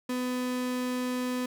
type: tone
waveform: 35% pulse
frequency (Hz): 250.7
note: B3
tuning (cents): +26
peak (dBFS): -27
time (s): 0.09-1.46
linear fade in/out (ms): 5
effects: none